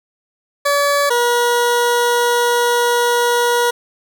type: tone pair in turn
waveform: 20% pulse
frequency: 571 / 480.2 Hz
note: D5 / B4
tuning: -49 / -49 cents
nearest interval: minor third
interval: 300 cents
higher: first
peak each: -8 dBFS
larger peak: neither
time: 0.65-1.1 / 1.1-3.71 s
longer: second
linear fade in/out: 10 ms
effects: none